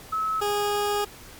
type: tone pair in turn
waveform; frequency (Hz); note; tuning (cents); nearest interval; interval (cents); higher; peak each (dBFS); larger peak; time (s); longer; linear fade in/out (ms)
sine / 20% pulse; 1294 / 412; E6 / G#4; -32 / -14; octave + minor sixth; 1982; first; -23 / -18; second; 0.12-0.41 / 0.41-1.05; second; 10
effects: pink hiss -45 dBFS RMS until 1.39 s + MP3 96 kbps